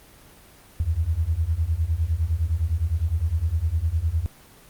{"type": "beating tone pair", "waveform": "sine", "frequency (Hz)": [76.3, 86.1], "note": ["D#2", "F2"], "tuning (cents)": [-33, -24], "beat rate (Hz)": 9.8, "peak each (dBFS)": [-24, -23], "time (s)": [0.8, 4.26], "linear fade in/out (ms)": 0, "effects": ["pink hiss -50 dBFS RMS until 4.69 s", "Opus 24 kbps"]}